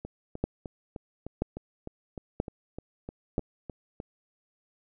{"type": "two click trains", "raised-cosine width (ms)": 2, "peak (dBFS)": [-24, -13], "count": [14, 4], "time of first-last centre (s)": [[0.05, 4.001], [0.44, 3.381]], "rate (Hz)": [3.29, 1.02], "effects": []}